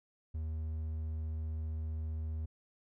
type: tone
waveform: triangle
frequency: 78.8 Hz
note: D#2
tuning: 23 cents sharp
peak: -33 dBFS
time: 0.34-2.46 s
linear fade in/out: 10 ms
effects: none

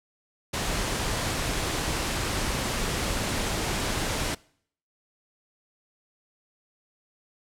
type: noise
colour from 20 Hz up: pink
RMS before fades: -28 dBFS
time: 0.53-4.35 s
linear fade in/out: 10 ms
effects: noise-tail reverb RT60 0.6 s tail -23 dB re dry + low-pass 10000 Hz 12 dB/octave

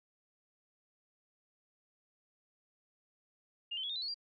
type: tone with pitch steps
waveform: sine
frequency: 2824 / 3080 / 3358 / 3662 / 3994 / 4355 / 4749 Hz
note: F7 / G7 / G#7 / A#7 / B7 / C#8 / D8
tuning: +19 / -31 / +18 / -32 / +19 / -31 / +18 cents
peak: -36 dBFS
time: 3.71-4.144 s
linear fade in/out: 10 ms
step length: 62 ms
effects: none

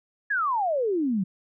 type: exponential sweep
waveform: sine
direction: down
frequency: 1735 to 178.6 Hz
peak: -22 dBFS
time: 0.3-1.24 s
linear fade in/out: 10 ms
effects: none

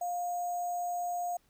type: tone with sample-and-hold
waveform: sine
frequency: 705 Hz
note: F5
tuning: 16 cents sharp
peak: -31 dBFS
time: 0.01-1.37 s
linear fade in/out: 5 ms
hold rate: 7350 Hz
effects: pink hiss -70 dBFS RMS until 1.49 s

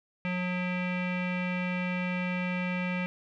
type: tone with low-pass filter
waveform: square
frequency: 180.5 Hz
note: F#3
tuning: 43 cents flat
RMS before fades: -31 dBFS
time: 0.25-3.06 s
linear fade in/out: 0 ms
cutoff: 2400 Hz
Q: 5.9
effects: none

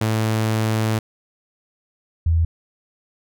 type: tone pair in turn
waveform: sawtooth / sine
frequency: 110 / 82.41 Hz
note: A2 / E2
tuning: 0 / 0 cents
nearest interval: perfect fourth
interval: 500 cents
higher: first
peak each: -14 dBFS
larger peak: neither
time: 0.01-0.99 / 2.26-2.45 s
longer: first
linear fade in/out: 5 ms
effects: none

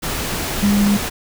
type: tone in noise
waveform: sine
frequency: 203.7 Hz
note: G#3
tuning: 33 cents flat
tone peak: -12 dBFS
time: 0.62-0.98 s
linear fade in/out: 20 ms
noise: pink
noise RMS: -23 dBFS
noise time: 0.02-1.1 s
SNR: +8 dB
effects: none

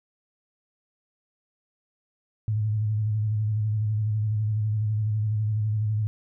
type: tone with vibrato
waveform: sine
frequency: 107.2 Hz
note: A2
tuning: 45 cents flat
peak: -22 dBFS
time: 2.48-6.07 s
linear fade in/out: 0 ms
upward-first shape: square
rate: 12 Hz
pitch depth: 35 cents each way
effects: none

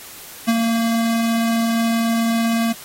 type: tone with ADSR envelope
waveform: square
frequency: 229 Hz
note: A#3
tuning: 31 cents flat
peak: -13 dBFS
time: 0.47-2.73 s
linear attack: 21 ms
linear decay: 38 ms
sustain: -4 dB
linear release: 13 ms
effects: white hiss -38 dBFS RMS until 2.84 s + AAC 48 kbps

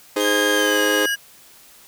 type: chord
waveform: 40% pulse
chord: Ab major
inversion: second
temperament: just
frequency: 311.5 / 415.3 / 519.1 Hz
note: Eb4 / Ab4 / C5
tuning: +2 / 0 / -14 cents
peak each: -23 / -22 / -22 dBFS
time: 0.16-1.06 s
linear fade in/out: 5 ms
type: tone with pitch glide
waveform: sawtooth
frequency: 3194 to 2912 Hz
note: G7 to F#7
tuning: +32 to -28 cents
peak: -21 dBFS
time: 0.19-1.16 s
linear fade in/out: 20 ms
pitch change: -160 cents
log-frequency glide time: 0.54-0.81 s
type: tone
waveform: triangle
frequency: 1634 Hz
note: G#6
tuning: 29 cents flat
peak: -19 dBFS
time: 0.24-1.16 s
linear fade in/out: 20 ms
effects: white hiss -48 dBFS RMS until 1.87 s

